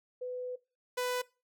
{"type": "tone pair in turn", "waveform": ["sine", "sawtooth"], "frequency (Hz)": [500, 497.4], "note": ["B4", "B4"], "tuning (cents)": [21, 12], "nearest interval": "unison", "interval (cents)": 9, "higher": "first", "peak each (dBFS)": [-35, -27], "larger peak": "second", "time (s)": [[0.21, 0.56], [0.97, 1.22]], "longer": "first", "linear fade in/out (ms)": 10, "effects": ["noise-tail reverb RT60 0.3 s tail -21 dB re dry"]}